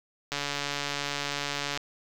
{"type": "click train", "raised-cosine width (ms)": 0.2, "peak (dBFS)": -13, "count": 209, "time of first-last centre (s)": [0.32, 1.775], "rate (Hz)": 143, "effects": ["7-bit"]}